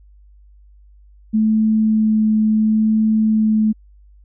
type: tone with vibrato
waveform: sine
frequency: 217.3 Hz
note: A3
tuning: 21 cents flat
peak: -12 dBFS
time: 1.33-3.73 s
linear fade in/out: 20 ms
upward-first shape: sine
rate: 0.72 Hz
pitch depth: 8 cents each way
effects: added 50 Hz sine -44 dBFS peak until 4.24 s